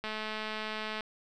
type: click train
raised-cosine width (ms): 0.3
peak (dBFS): -21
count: 210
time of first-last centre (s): 0.04-1.008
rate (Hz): 216
effects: none